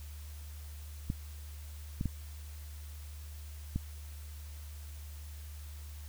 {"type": "clicks", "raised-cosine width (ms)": 5, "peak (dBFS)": -20, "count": 4, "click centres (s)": [1.101, 2.011, 2.057, 3.76], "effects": ["added 74 Hz sine -43 dBFS peak until 6.08 s", "white hiss -56 dBFS RMS until 6.08 s"]}